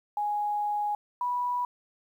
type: tone pair in turn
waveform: sine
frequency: 830.6 / 980.6 Hz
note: G#5 / B5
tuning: 0 / -13 cents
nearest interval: minor third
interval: 287 cents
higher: second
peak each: -26 dBFS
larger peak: neither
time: 0.17-0.95 / 1.21-1.65 s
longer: first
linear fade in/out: 2 ms
effects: 10-bit